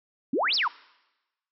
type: exponential two-way sweep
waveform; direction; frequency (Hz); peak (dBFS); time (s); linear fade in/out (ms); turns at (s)
sine; up then down; 230 to 5588 to 861; -22; 0.33-0.68; 5; 0.55
effects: noise-tail reverb RT60 1.0 s tail -23 dB re dry